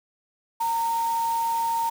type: tone in noise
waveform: sine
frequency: 920 Hz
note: A#5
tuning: 23 cents flat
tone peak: -22 dBFS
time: 0.6-1.9 s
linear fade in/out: 10 ms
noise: white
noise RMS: -39 dBFS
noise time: 0.6-1.9 s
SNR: +14 dB
effects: none